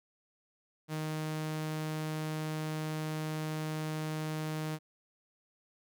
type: tone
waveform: sawtooth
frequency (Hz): 155.56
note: D#3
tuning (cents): 0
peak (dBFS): -30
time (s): 0.88-4.79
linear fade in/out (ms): 50
effects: none